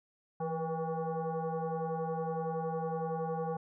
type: tone with frequency modulation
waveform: sine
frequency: 156.1 Hz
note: D#3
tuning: 6 cents sharp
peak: -32 dBFS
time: 0.4-3.57 s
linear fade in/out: 5 ms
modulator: 323 Hz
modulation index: 2.4
effects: none